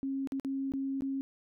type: tone with dropouts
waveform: sine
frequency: 270.9 Hz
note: C#4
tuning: 40 cents flat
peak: -31 dBFS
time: 0.03-1.21 s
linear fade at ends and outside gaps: 0 ms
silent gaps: 0.273-0.321 / 0.398-0.448 / 0.72-0.737 / 1.008-1.021 s
effects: none